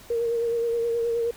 sine tone with vibrato, 466.2 Hz, A#4, in tune, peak -22 dBFS, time 0.1-1.31 s, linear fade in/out 5 ms, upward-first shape sine, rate 9.5 Hz, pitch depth 27 cents each way, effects pink hiss -48 dBFS RMS until 1.36 s

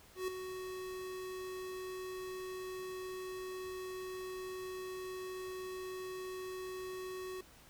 square tone with ADSR envelope, 371.6 Hz, F#4, 7 cents sharp, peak -34 dBFS, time 0.15-7.41 s, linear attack 130 ms, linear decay 3 ms, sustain -8 dB, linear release 5 ms, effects pink hiss -60 dBFS RMS until 7.69 s

